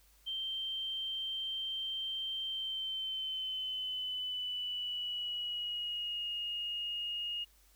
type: tone with pitch glide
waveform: sine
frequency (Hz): 3136 to 2859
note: G7 to F7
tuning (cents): 0 to +40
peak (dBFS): -35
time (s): 0.26-7.45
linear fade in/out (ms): 20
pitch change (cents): -160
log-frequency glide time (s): 2.44-6.26
effects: added 50 Hz sine -65 dBFS peak until 7.75 s + white hiss -67 dBFS RMS until 7.75 s